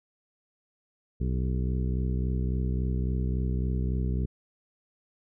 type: harmonic tone with a mistuned harmonic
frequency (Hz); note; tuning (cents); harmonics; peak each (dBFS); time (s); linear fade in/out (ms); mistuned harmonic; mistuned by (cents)
63.6; C2; -48; 1 / 2 / 3 / 4 / 5 / 6 / 7; -27 / -31 / -34 / -41 / -43 / -43 / -45; 1.2-4.26; 10; 7; -36
effects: none